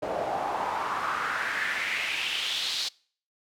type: noise with band-pass filter sweep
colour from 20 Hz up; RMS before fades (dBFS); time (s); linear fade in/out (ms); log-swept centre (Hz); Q
pink; -30; 0.02-2.89; 10; 580 to 4300; 3.5
effects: noise-tail reverb RT60 0.5 s tail -25 dB re dry